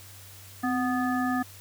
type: harmonic tone with a mistuned harmonic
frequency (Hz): 246.9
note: B3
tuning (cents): 0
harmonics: 1 / 3 / 5 / 7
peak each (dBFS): -26 / -31 / -33 / -34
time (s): 0.63-1.43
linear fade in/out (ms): 10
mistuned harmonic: 1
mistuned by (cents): +60
effects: added 97 Hz sine -49 dBFS peak until 1.6 s + white hiss -49 dBFS RMS until 1.6 s